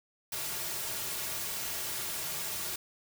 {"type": "noise with comb filter", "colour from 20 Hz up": "white", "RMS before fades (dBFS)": -36, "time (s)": [0.32, 2.76], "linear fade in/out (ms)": 5, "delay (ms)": 3.9, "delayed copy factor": -0.6, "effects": []}